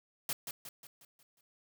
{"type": "noise with echo", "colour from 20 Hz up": "white", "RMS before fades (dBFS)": -35, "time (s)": [0.29, 0.33], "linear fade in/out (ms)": 2, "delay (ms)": 180, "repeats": 6, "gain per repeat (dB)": -6, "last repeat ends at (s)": 1.41, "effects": []}